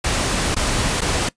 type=noise with dropouts; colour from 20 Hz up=pink; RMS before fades=-20 dBFS; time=0.04-1.29 s; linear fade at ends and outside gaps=5 ms; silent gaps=0.547-0.564 / 1.008-1.016 s; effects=noise-tail reverb RT60 0.1 s tail -20 dB re dry + resampled to 22050 Hz